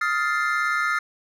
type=chord; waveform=triangle; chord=F dominant seventh; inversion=third; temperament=equal with one note detuned; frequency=1259 / 1396.9 / 1760 / 2093 Hz; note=Eb6 / F6 / A6 / C7; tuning=+20 / 0 / 0 / 0 cents; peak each=-24 / -23 / -26 / -27 dBFS; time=0.01-0.99 s; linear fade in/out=5 ms; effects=none